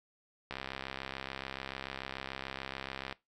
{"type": "click train", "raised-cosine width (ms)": 0.3, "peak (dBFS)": -22, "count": 176, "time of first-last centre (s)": [0.51, 3.126], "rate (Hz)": 66.9, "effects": ["noise-tail reverb RT60 0.2 s tail -20 dB re dry"]}